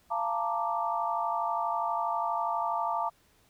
sine chord, Bb major seventh, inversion second, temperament equal with one note detuned, 689.2 / 880 / 932.3 / 1174.7 Hz, F5 / A5 / Bb5 / D6, -23 / 0 / 0 / 0 cents, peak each -33 dBFS, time 0.1-3.1 s, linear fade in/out 20 ms, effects pink hiss -65 dBFS RMS until 3.49 s

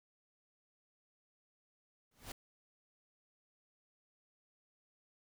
pink noise with exponential growth, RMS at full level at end -41 dBFS, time 2.11-2.32 s, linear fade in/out 5 ms, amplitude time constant 44 ms, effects none

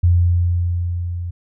sine tone with level ramp, 87.31 Hz, F2, in tune, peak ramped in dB -9 to -23 dBFS, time 0.03-1.31 s, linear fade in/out 10 ms, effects none

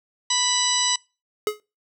harmonic tone, 987.8 Hz, B5, in tune, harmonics 1 / 2 / 3 / 4 / 5 / 6 / 8, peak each -28 / -31 / -26 / -25 / -30 / -26 / -25 dBFS, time 0.3-0.96 s, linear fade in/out 5 ms
square tone with exponential decay, 422.5 Hz, G#4, 30 cents sharp, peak -17 dBFS, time 1.47-1.6 s, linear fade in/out 1 ms, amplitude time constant 28 ms
effects noise-tail reverb RT60 0.3 s tail -25 dB re dry

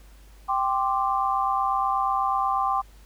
sine chord, G suspended fourth, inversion none, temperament equal, 784 / 1046.5 / 1174.7 Hz, G5 / C6 / D6, 0 / 0 / 0 cents, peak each -25 / -26 / -26 dBFS, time 0.48-2.82 s, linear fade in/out 20 ms, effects added 50 Hz sine -47 dBFS peak until 3.05 s + pink hiss -57 dBFS RMS until 3.05 s

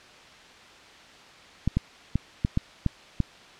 clicks, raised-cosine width 5 ms, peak -10 dBFS, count 7, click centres 1.676 / 1.77 / 2.156 / 2.449 / 2.574 / 2.863 / 3.203 s, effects white hiss -49 dBFS RMS until 3.59 s + low-pass 4000 Hz 12 dB/octave

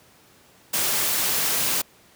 white noise, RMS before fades -23 dBFS, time 0.73-1.82 s, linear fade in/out 10 ms, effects pink hiss -54 dBFS RMS until 2.15 s + high-pass 100 Hz 12 dB/octave

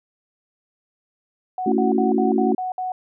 sine tone bursts, 740 Hz, F#5, in tune, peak -23 dBFS, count 7, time 1.58-2.92 s, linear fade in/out 2 ms, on 140 ms, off 60 ms
sine chord, F# minor seventh, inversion first, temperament just, 222 / 277.5 / 333 / 370 Hz, A3 / C#4 / E4 / F#4, +16 / +2 / +18 / 0 cents, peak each -21 / -22 / -25 / -21 dBFS, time 1.66-2.55 s, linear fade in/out 5 ms
effects none

